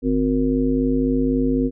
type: harmonic tone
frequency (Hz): 51.91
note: G#1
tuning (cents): 0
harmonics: 1 / 3 / 5 / 7 / 9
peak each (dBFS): -25 / -30 / -18 / -27 / -25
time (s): 0.02-1.71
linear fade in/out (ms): 50
effects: none